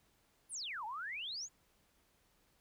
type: exponential two-way sweep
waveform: sine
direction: down then up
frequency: 11280 to 823 to 7110 Hz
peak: -40 dBFS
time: 0.49-1.49 s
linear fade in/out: 50 ms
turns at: 0.85 s
effects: pink hiss -73 dBFS RMS until 2.6 s